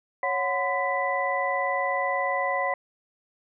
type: tone cluster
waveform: sine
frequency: 554 / 734 / 1020 / 1983 Hz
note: C#5 / F#5 / C6 / B6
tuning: -1 / -14 / -44 / +7 cents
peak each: -29 dBFS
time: 0.23-2.74 s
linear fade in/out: 2 ms
effects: none